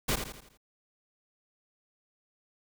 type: noise with echo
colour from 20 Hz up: pink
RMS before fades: -28 dBFS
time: 0.08-0.16 s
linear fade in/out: 10 ms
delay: 83 ms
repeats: 5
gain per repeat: -7 dB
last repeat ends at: 0.575 s
effects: none